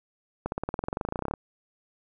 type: accelerating click train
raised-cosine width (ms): 1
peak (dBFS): -15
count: 22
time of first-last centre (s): 0.46-1.338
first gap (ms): 61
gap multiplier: 0.96
effects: none